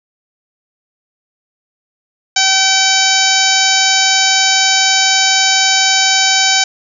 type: harmonic tone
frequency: 768 Hz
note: G5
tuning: 36 cents flat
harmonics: 1 / 2 / 3 / 4 / 5 / 6 / 7 / 8 / 9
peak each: -18 / -18 / -18 / -18 / -18 / -18 / -18 / -18 / -18 dBFS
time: 2.36-6.64 s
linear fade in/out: 5 ms
effects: none